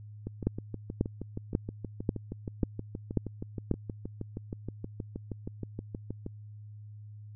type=two click trains; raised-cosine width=3 ms; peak=-23 / -13 dBFS; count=39 / 7; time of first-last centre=0.27-6.264 / 0.47-3.713 s; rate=6.34 / 1.85 Hz; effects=added 105 Hz sine -44 dBFS peak until 7.35 s